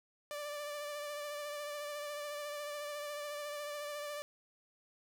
sawtooth tone with vibrato, 587.3 Hz, D5, in tune, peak -36 dBFS, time 0.31-4.22 s, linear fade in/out 0 ms, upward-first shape triangle, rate 14 Hz, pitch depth 30 cents each way, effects none

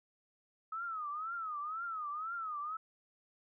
sine tone with vibrato, 1273 Hz, D#6, 39 cents sharp, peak -37 dBFS, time 0.72-2.77 s, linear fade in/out 5 ms, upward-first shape triangle, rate 2 Hz, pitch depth 180 cents each way, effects none

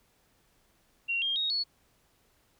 sine tone with pitch steps, 2751 / 3215 / 3758 / 4392 Hz, F7 / G7 / A#7 / C#8, -27 / +43 / +13 / -17 cents, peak -27 dBFS, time 1.08-1.64 s, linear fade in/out 20 ms, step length 140 ms, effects pink hiss -68 dBFS RMS until 2.59 s

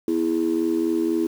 sine tone with amplitude modulation, 329.6 Hz, E4, in tune, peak -14 dBFS, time 0.08-1.27 s, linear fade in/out 2 ms, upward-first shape sine, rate 84 Hz, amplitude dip 95%, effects tanh soft clip ceiling -12 dBFS + 7-bit

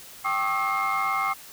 sine tone cluster, 781 / 1094 / 1201 / 1299 / 2134 Hz, G5 / C#6 / D6 / E6 / C7, -7 / -23 / +38 / -26 / +34 cents, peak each -28 dBFS, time 0.24-1.34 s, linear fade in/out 20 ms, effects tanh soft clip ceiling -17 dBFS + white hiss -45 dBFS RMS until 1.52 s

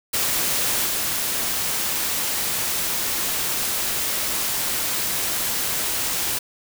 white noise with level steps, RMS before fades -22 / -24 dBFS, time 0.13-6.39 s, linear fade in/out 10 ms, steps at 0.85 s, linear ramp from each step 20 ms, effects none

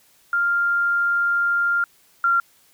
sine tone pair in turn, 1396.9 / 1380.9 Hz, F6 / F6, 0 / -20 cents, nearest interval unison, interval 20 cents, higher first, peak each -17 / -15 dBFS, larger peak second, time 0.33-1.84 / 2.24-2.4 s, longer first, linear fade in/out 2 ms, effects white hiss -57 dBFS RMS until 2.73 s

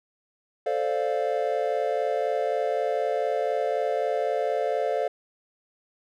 triangle chord, D minor seventh, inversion second, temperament equal, 440 / 523.3 / 587.3 / 698.5 Hz, A4 / C5 / D5 / F5, 0 / 0 / 0 / 0 cents, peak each -27 dBFS, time 0.66-5.08 s, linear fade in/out 5 ms, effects none

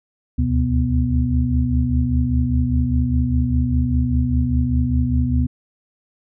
sine tone cluster, 71.4 / 76.4 / 126 / 247.2 Hz, D2 / D#2 / B2 / B3, -48 / -31 / +35 / +2 cents, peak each -21 dBFS, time 0.38-5.47 s, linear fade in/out 10 ms, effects none

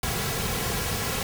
pink noise with comb filter, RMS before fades -28 dBFS, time 0.03-1.23 s, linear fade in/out 2 ms, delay 3.3 ms, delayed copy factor -0.6, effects none

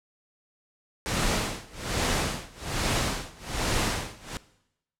pink noise with tremolo, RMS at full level -25 dBFS, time 1.06-4.37 s, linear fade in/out 0 ms, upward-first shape sine, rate 1.2 Hz, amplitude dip 95%, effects noise-tail reverb RT60 0.8 s tail -17 dB re dry + low-pass 9000 Hz 12 dB/octave

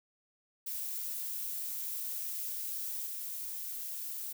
violet noise with level steps, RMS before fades -38 / -40 dBFS, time 0.66-4.33 s, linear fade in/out 10 ms, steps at 3.06 s, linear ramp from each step 5 ms, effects none

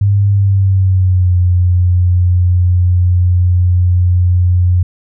sine tone with pitch glide, 100.4 to 89.45 Hz, G2 to F2, +42 to +42 cents, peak -7 dBFS, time 0.01-4.83 s, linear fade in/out 5 ms, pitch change -200 cents, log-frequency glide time 0.29-1.37 s, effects none

